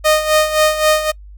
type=tone with tremolo; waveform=sawtooth; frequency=617 Hz; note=D#5; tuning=15 cents flat; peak=-5 dBFS; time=0.04-1.12 s; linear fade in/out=20 ms; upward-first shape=sine; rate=3.8 Hz; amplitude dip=70%; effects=noise-tail reverb RT60 0.1 s tail -26 dB re dry + added 50 Hz sine -34 dBFS peak until 1.37 s